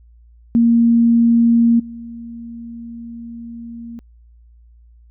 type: tone with level steps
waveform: sine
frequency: 233.1 Hz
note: A#3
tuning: in tune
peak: -9 / -29 dBFS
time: 0.55-3.99 s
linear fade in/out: 0 ms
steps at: 1.79 s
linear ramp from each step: 10 ms
effects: added 58 Hz sine -44 dBFS peak until 5.1 s